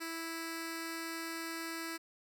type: tone with notch filter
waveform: 10% pulse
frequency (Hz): 329.2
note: E4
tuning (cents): -2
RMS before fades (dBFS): -41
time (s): 0-1.98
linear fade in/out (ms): 20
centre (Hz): 770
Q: 0.78
effects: none